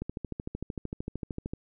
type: click train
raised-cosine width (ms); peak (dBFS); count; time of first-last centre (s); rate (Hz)
3; -21; 21; 0.02-1.535; 13.2
effects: none